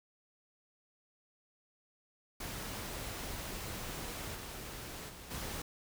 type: noise with level steps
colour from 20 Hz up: pink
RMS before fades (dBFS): -42 / -45 / -50 / -41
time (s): 2.4-5.62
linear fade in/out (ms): 5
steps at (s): 4.34 / 5.08 / 5.3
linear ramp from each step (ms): 20
effects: none